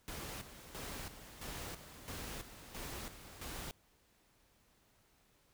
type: noise with tremolo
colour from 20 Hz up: pink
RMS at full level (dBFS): -45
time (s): 0.08-3.71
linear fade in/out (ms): 0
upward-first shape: square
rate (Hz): 1.5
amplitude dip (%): 65
effects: pink hiss -71 dBFS RMS until 5.53 s